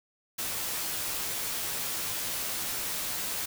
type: noise with comb filter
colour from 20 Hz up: white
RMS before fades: -33 dBFS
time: 0.38-3.46 s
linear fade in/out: 10 ms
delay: 14 ms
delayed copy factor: -0.5
effects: none